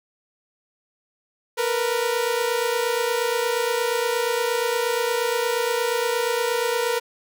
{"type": "tone pair together", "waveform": "sawtooth", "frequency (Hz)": [461.2, 489.7], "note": ["A#4", "B4"], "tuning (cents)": [-19, -15], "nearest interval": "minor second", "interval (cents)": 104, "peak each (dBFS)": -20, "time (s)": [1.57, 7], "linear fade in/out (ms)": 20, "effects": []}